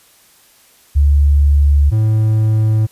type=tone pair in turn; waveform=sine / triangle; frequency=71.8 / 109.07 Hz; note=D2 / A2; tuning=-39 / -15 cents; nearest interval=perfect fifth; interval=724 cents; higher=second; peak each=-7 / -8 dBFS; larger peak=first; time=0.95-1.91 / 1.91-2.87 s; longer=neither; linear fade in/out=20 ms; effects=white hiss -49 dBFS RMS until 2.91 s + resampled to 32000 Hz